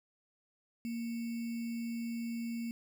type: tone with sample-and-hold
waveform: sine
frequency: 232.3 Hz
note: A#3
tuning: 6 cents flat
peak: -35 dBFS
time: 0.85-2.71 s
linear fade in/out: 0 ms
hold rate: 2450 Hz
effects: none